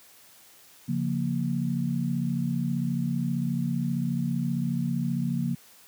sine chord, Bb minor, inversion first, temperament just, 139.85 / 174.81 / 233.1 Hz, Db3 / F3 / Bb3, +16 / +2 / 0 cents, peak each -29 dBFS, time 0.88-5.55 s, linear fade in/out 10 ms, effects white hiss -54 dBFS RMS until 5.87 s + high-pass 80 Hz 12 dB/octave

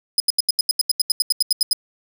sawtooth tone bursts, 5030 Hz, D#8, 18 cents sharp, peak -11 dBFS, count 16, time 0.18-1.731 s, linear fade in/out 2 ms, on 21 ms, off 81 ms, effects none

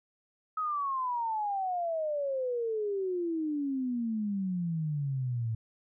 sine exponential sweep, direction down, 1282 to 110 Hz, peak -29 dBFS, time 0.57-5.55 s, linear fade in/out 5 ms, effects none

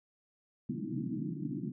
pink band-pass noise, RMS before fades -37 dBFS, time 0.69-1.72 s, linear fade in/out 5 ms, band 130 to 340 Hz, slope 96 dB/octave, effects none

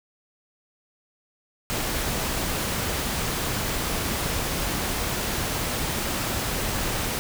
pink noise, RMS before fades -27 dBFS, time 1.7-7.19 s, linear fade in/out 0 ms, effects none

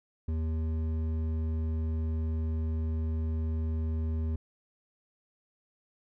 sine tone with hard clipping, 79.8 Hz, D#2, 44 cents sharp, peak -30 dBFS, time 0.28-4.36 s, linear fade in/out 5 ms, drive 9 dB, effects none

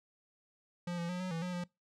square tone with pitch steps, 175.2 / 170.8 / 179.7 / 184.4 / 164.9 / 180.4 / 176.5 Hz, F3 / F3 / F3 / F#3 / E3 / F#3 / F3, +6 / -38 / +50 / -6 / +1 / -44 / +19 cents, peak -36 dBFS, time 0.87-1.64 s, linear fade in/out 5 ms, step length 110 ms, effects noise-tail reverb RT60 0.2 s tail -23 dB re dry + low-pass 7000 Hz 12 dB/octave

